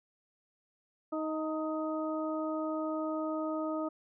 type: harmonic tone with a mistuned harmonic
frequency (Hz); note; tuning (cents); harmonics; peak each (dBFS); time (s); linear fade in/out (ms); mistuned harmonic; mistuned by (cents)
313.2; D#4; +11; 1 / 2 / 3 / 4; -34 / -36 / -45 / -40; 1.12-3.89; 10; 3; -38
effects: none